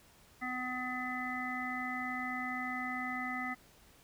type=harmonic tone; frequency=252.1 Hz; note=B3; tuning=36 cents sharp; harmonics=1 / 3 / 5 / 7 / 8; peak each=-41 / -42 / -42 / -47 / -39 dBFS; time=0.41-3.55 s; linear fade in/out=20 ms; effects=pink hiss -62 dBFS RMS until 4.03 s